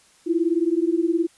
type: beating tone pair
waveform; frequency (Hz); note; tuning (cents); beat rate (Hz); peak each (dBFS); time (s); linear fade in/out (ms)
sine; 326.3 / 345.3; E4 / F4; -18 / -20; 19; -21; 0.26-1.27; 20
effects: white hiss -56 dBFS RMS until 1.37 s + resampled to 24000 Hz